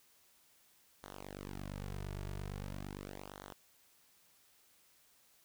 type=tone with flanger; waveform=sawtooth; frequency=48.75 Hz; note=G1; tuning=9 cents flat; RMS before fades=-45 dBFS; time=1.03-3.53 s; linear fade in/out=0 ms; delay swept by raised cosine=0.39 to 3.89 ms; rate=0.42 Hz; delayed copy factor=-0.95; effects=white hiss -68 dBFS RMS until 5.44 s